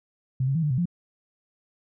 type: tone with pitch steps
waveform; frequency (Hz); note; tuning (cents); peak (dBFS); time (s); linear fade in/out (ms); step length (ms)
sine; 130.2 / 136.1 / 163.9 / 148.9 / 127.4 / 174.5; C3 / C#3 / E3 / D3 / C3 / F3; -8 / -31 / -10 / +24 / -46 / -1; -21; 0.4-0.856; 5; 76
effects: none